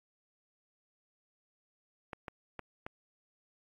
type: clicks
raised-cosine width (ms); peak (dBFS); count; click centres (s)
0.5; -25; 4; 2.132 / 2.282 / 2.593 / 2.865
effects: AAC 64 kbps